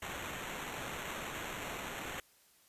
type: noise with sample-and-hold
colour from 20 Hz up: white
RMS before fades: -42 dBFS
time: 0.02-2.2 s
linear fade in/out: 2 ms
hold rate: 4900 Hz
effects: white hiss -66 dBFS RMS until 2.68 s + resampled to 32000 Hz